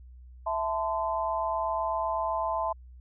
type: chord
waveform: sine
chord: A minor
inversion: second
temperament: equal with one note detuned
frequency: 659.3 / 880 / 1027.9 Hz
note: E5 / A5 / C6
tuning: 0 / 0 / -31 cents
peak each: -31 dBFS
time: 0.46-2.73 s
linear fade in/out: 10 ms
effects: added 62 Hz sine -46 dBFS peak until 3 s